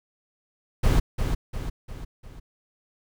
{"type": "noise with echo", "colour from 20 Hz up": "brown", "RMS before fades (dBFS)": -18, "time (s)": [0.83, 1], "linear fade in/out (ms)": 10, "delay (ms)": 350, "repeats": 4, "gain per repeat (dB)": -6, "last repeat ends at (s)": 2.4, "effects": []}